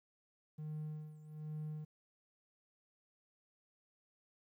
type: tone with tremolo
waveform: triangle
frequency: 153.3 Hz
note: D#3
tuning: 25 cents flat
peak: -37 dBFS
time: 0.58-1.85 s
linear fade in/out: 10 ms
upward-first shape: sine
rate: 1.2 Hz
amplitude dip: 80%
effects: tanh soft clip ceiling -34 dBFS + 13-bit